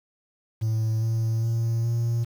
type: tone with pitch steps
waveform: triangle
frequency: 110.8 / 112.8 / 114.84 / 116.91 Hz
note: A2 / A2 / A#2 / A#2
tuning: +13 / +44 / -25 / +5 cents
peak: -19 dBFS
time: 0.61-2.25 s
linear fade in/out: 20 ms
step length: 410 ms
effects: tanh soft clip ceiling -15 dBFS + 8-bit